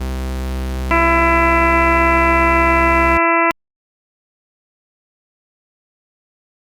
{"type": "tone with pitch glide", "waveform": "45% pulse", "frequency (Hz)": [64.9, 65.46], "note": ["C2", "C2"], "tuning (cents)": [-13, 1], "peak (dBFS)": -19, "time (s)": [0, 3.18], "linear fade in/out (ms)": 10, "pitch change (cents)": 14, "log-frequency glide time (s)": [1.58, 1.81]}
{"type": "harmonic tone", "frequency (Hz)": 334.6, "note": "E4", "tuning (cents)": 26, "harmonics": [1, 2, 3, 4, 5, 6, 7, 8], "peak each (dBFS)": [-19, -19, -16, -19, -26, -19, -23, -24], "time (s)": [0.91, 3.51], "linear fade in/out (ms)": 0}
{"effects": ["Opus 32 kbps"]}